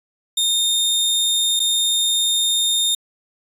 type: tone with dropouts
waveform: sawtooth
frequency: 3657 Hz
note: A#7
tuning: 34 cents flat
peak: -13 dBFS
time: 0.37-2.95 s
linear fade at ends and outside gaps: 5 ms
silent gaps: 1.595-1.6 s
effects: resampled to 32000 Hz